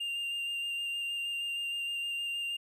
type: tone with vibrato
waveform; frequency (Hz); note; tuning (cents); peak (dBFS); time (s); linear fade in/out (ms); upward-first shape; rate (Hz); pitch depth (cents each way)
triangle; 2794; F7; 0; -31; 0-2.57; 10; square; 6.4; 10
effects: none